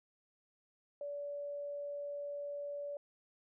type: tone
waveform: sine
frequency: 575 Hz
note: D5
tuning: 37 cents flat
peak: -39 dBFS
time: 1.01-2.97 s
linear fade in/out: 2 ms
effects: none